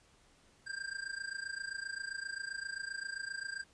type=tone with amplitude modulation; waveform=square; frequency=1590 Hz; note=G6; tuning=24 cents sharp; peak=-36 dBFS; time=0.66-3.64 s; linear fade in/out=20 ms; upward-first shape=sine; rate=27.6 Hz; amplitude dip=85%; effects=pink hiss -66 dBFS RMS until 3.73 s + resampled to 22050 Hz